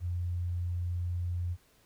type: tone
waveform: sine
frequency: 87.9 Hz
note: F2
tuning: 12 cents sharp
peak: -30 dBFS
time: 0-1.57 s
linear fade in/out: 50 ms
effects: pink hiss -65 dBFS RMS until 1.85 s